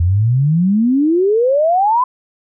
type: exponential sweep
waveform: sine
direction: up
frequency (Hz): 82.41 to 1033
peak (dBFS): -10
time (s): 0-2.04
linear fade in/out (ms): 5
effects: none